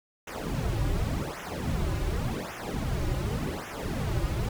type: noise with flanger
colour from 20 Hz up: brown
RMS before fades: -30 dBFS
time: 0.27-4.49 s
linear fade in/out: 5 ms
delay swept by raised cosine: 0.22 to 4.52 ms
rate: 0.88 Hz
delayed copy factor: -1
effects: none